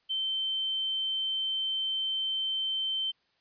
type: tone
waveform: sine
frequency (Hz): 3100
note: G7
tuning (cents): -20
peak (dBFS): -28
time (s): 0.09-3.12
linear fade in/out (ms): 20
effects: white hiss -71 dBFS RMS until 3.4 s + resampled to 11025 Hz